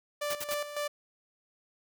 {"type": "tone with tremolo", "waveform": "sawtooth", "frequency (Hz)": 587.3, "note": "D5", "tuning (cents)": 0, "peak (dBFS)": -27, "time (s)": [0.21, 0.88], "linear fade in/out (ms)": 10, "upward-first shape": "square", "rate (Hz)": 3.6, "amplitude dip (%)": 65}
{"type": "noise bursts", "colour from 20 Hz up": "white", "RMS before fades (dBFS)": -36, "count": 3, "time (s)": [0.3, 0.544], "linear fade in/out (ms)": 5, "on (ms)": 38, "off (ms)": 65}
{"effects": []}